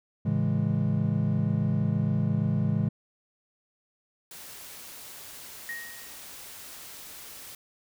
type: chord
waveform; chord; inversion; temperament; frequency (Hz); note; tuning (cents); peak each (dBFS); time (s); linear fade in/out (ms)
triangle; A major seventh; none; equal; 110 / 138.59 / 164.81 / 207.7; A2 / C#3 / E3 / G#3; 0 / 0 / 0 / 0; -27; 0.25-2.89; 10
type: noise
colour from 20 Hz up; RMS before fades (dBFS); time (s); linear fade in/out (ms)
white; -44; 4.31-7.55; 2
type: tone with exponential decay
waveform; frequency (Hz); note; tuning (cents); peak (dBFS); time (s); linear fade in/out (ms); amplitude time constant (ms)
sine; 1875; A#6; +10; -31; 5.69-6.34; 1; 140
effects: none